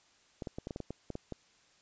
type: clicks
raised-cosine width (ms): 2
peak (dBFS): -25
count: 11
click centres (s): 0.422 / 0.472 / 0.585 / 0.671 / 0.708 / 0.761 / 0.803 / 0.906 / 1.103 / 1.154 / 1.323
effects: white hiss -66 dBFS RMS until 1.81 s + resampled to 16000 Hz